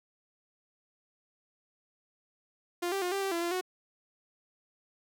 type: tone with pitch steps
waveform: sawtooth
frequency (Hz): 350 / 391.6 / 357.2 / 393.7 / 389.1 / 339.2 / 344.1 / 367.7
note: F4 / G4 / F4 / G4 / G4 / E4 / F4 / F#4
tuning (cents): +4 / -2 / +39 / +8 / -13 / +50 / -26 / -11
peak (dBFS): -26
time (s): 2.82-3.612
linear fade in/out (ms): 10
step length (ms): 99
effects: none